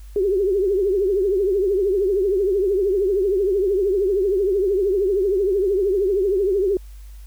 sine tone with vibrato, 389.5 Hz, G4, 11 cents flat, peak -16 dBFS, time 0.16-6.77 s, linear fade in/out 2 ms, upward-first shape triangle, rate 13 Hz, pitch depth 150 cents each way, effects added 50 Hz sine -36 dBFS peak until 7.26 s + white hiss -55 dBFS RMS until 7.26 s

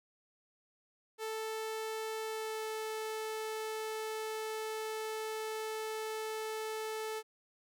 sawtooth tone with pitch glide, 440 to 437.2 Hz, A4 to A4, 0 to -11 cents, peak -33 dBFS, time 1.18-7.23 s, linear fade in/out 50 ms, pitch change -11 cents, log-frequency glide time 2.22-2.66 s, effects none

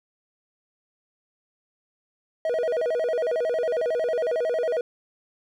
triangle tone with vibrato, 556 Hz, C#5, 5 cents sharp, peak -20 dBFS, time 2.45-4.81 s, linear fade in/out 2 ms, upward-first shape square, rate 11 Hz, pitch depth 240 cents each way, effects none

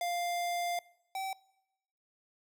square tone pair in turn, 698.5 / 769.2 Hz, F5 / G5, 0 / -33 cents, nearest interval major second, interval 167 cents, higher second, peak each -32 / -35 dBFS, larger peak first, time 0.01-0.79 / 1.15-1.33 s, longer first, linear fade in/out 2 ms, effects noise-tail reverb RT60 0.9 s tail -23 dB re dry

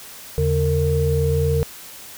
sine tone cluster, 81.5 / 143.1 / 459 Hz, E2 / D3 / A#4, -19 / -45 / -27 cents, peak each -20 dBFS, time 0.38-1.63 s, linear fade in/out 0 ms, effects tanh soft clip ceiling -6 dBFS + white hiss -39 dBFS RMS until 2.17 s

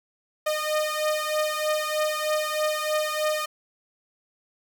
sawtooth beating tone pair, 611 / 614.2 Hz, D#5 / D#5, -32 / -23 cents, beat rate 3.2 Hz, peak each -22 / -24 dBFS, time 0.46-3.46 s, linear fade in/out 10 ms, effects none

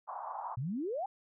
pink band-pass noise, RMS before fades -41 dBFS, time 0.07-0.56 s, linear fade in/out 20 ms, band 740 to 1100 Hz, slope 48 dB/octave
sine exponential sweep, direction up, 113.2 to 830.6 Hz, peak -33 dBFS, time 0.57-1.06 s, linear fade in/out 5 ms
effects none

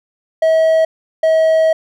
triangle tone pair in turn, 643 / 640.6 Hz, E5 / E5, -43 / -50 cents, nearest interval unison, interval 7 cents, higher first, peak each -7 dBFS, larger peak neither, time 0.42-0.85 / 1.23-1.73 s, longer second, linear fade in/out 5 ms, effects none

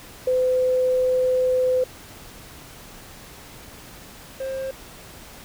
sine / triangle tone pair in turn, 509 / 531.3 Hz, C5 / C5, -48 / +26 cents, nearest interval minor second, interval 74 cents, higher second, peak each -17 / -24 dBFS, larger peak first, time 0.27-1.84 / 4.4-4.71 s, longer first, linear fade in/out 5 ms, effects pink hiss -43 dBFS RMS until 5.44 s

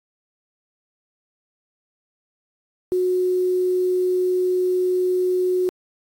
sine tone with quantisation, 365.6 Hz, F#4, 21 cents flat, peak -17 dBFS, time 2.92-5.69 s, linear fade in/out 0 ms, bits 7, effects AAC 64 kbps

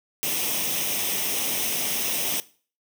white noise with comb filter, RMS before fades -26 dBFS, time 0.23-2.4 s, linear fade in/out 0 ms, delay 0.34 ms, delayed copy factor +0.6, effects noise-tail reverb RT60 0.4 s tail -18 dB re dry + high-pass 150 Hz 12 dB/octave

